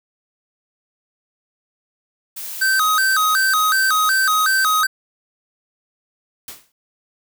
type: noise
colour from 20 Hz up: blue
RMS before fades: -30 dBFS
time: 2.36-4.82 s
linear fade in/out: 10 ms
type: tone with vibrato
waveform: square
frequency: 1396.9 Hz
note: F6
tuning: in tune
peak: -15 dBFS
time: 2.61-4.87 s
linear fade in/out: 10 ms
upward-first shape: square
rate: 2.7 Hz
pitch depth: 180 cents each way
type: noise with exponential decay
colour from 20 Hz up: white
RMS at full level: -30 dBFS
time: 6.48-6.72 s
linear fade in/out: 2 ms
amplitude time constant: 52 ms
effects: none